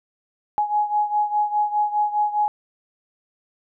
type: beating tone pair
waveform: sine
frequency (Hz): 836 / 840.9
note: G#5 / G#5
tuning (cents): +11 / +21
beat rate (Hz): 4.9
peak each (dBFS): -20 / -24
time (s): 0.58-2.48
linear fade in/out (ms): 0
effects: none